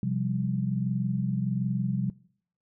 sine chord, C suspended fourth, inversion none, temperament equal with one note detuned, 129.38 / 174.61 / 196 Hz, C3 / F3 / G3, -19 / 0 / 0 cents, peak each -29 / -31 / -30 dBFS, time 0.03-2.1 s, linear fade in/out 2 ms, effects noise-tail reverb RT60 0.6 s tail -22 dB re dry

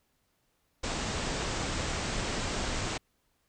pink low-pass noise, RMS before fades -33 dBFS, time 0.83-2.98 s, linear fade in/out 10 ms, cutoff 8300 Hz, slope 96 dB/octave, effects pink hiss -74 dBFS RMS until 3.48 s

